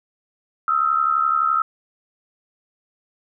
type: tone pair together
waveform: sine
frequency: 1270.3 / 1342 Hz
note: D#6 / E6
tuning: +36 / +31 cents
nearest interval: minor second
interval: 95 cents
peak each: -19 dBFS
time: 0.68-1.62 s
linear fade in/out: 2 ms
effects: none